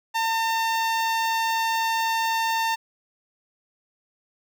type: tone with notch filter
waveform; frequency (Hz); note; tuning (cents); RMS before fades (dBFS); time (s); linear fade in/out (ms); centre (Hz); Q
sawtooth; 904; A5; +47; -24; 0.14-2.76; 20; 9800; 1.3
effects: none